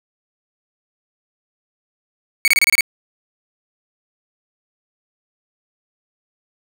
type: tone bursts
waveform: 40% pulse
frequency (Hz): 2232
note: C#7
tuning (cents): +11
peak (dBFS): -10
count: 7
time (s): 2.45-2.808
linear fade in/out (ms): 0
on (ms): 28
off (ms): 27
effects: none